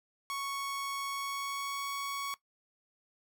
sawtooth tone with pitch glide, 1108.7 to 1115.8 Hz, C#6 to C#6, 0 to +11 cents, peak -31 dBFS, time 0.3-2.34 s, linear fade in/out 0 ms, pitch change +11 cents, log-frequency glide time 1.06-1.87 s, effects noise-tail reverb RT60 0.1 s tail -17 dB re dry

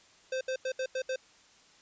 square tone bursts at uneven times, 520 Hz, C5, 11 cents flat, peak -31 dBFS, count 6, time 0.32-0.41 / 0.48-0.56 / 0.65-0.72 / 0.79-0.86 / 0.95-1.02 / 1.09-1.16 s, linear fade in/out 5 ms, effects white hiss -60 dBFS RMS until 1.81 s + resampled to 16000 Hz

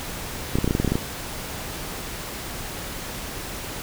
clicks, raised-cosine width 3 ms, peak -8 dBFS, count 11, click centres 0.555 / 0.586 / 0.644 / 0.677 / 0.709 / 0.751 / 0.8 / 0.847 / 0.877 / 0.92 / 0.955 s, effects pink hiss -33 dBFS RMS until 3.82 s

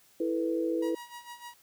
sine chord, E suspended fourth, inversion none, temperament equal, 329.6 / 440 / 493.9 Hz, E4 / A4 / B4, 0 / 0 / 0 cents, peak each -29 / -35 / -32 dBFS, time 0.2-0.95 s, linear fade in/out 5 ms
sawtooth tone with tremolo, 957 Hz, A#5, 45 cents sharp, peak -37 dBFS, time 0.82-1.54 s, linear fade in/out 5 ms, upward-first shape sine, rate 6.6 Hz, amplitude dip 75%
effects white hiss -62 dBFS RMS until 1.62 s

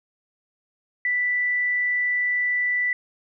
sine tone, 1975.5 Hz, B6, in tune, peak -20 dBFS, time 1.05-2.93 s, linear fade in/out 2 ms, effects none

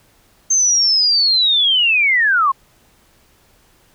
sine linear sweep, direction down, 6360 to 1036 Hz, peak -11 dBFS, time 0.5-2.52 s, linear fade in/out 10 ms, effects pink hiss -54 dBFS RMS until 3.94 s

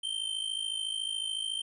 square tone with amplitude modulation, 3122 Hz, G7, 8 cents flat, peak -29 dBFS, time 0.03-1.62 s, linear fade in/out 10 ms, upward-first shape sine, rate 53.9 Hz, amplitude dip 75%, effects resampled to 24000 Hz

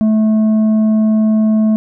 triangle tone with tanh clipping, 217.3 Hz, A3, 21 cents flat, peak -10 dBFS, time 0.01-1.76 s, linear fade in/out 0 ms, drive 10 dB, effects none

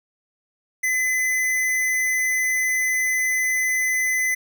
square tone, 2023 Hz, B6, 41 cents sharp, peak -20 dBFS, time 0.83-4.35 s, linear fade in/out 10 ms, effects 9-bit

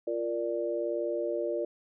sine chord, Bb major, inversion second, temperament equal with one note detuned, 347.4 / 466.2 / 587.3 Hz, F4 / Bb4 / D5, -9 / 0 / 0 cents, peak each -33 / -34 / -32 dBFS, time 0.07-1.65 s, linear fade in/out 5 ms, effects none

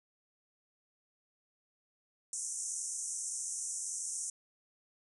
white band-pass noise, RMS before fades -39 dBFS, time 2.33-4.3 s, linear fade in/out 2 ms, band 5800 to 9600 Hz, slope 96 dB/octave, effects none

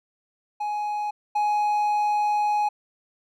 triangle tone pair in turn, 836 / 836 Hz, G#5 / G#5, +11 / +11 cents, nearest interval unison, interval 0 cents, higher neither, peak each -23 / -18 dBFS, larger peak second, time 0.6-1.11 / 1.35-2.69 s, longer second, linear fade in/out 10 ms, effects none

